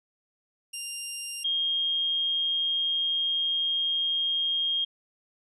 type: tone pair in turn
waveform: 10% pulse / sine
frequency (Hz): 2794 / 3234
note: F7 / G#7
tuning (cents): 0 / -47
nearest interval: minor third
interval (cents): 253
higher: second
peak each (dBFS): -24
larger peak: neither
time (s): 0.73-1.44 / 1.44-4.85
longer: second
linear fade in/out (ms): 10
effects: resampled to 24000 Hz